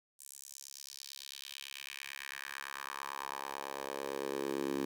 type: tone with high-pass filter sweep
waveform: 10% pulse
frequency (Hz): 69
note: C#2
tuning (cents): -7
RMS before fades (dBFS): -42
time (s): 0.19-4.85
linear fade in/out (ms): 5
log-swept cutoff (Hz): 8500 to 290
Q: 2.3
effects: 10-bit